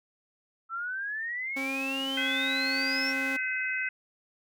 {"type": "exponential sweep", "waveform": "sine", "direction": "up", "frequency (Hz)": [1318.5, 5588], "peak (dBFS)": -31, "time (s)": [0.69, 3.14], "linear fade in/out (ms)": 50}
{"type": "tone", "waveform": "sawtooth", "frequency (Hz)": 269.2, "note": "C4", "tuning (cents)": 49, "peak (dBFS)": -29, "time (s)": [1.56, 3.37], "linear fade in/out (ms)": 10}
{"type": "harmonic tone", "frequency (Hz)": 511, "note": "C5", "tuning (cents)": -41, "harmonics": [3, 4, 5], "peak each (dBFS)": [-32, -32, -34], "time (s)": [2.17, 3.89], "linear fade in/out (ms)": 5}
{"effects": []}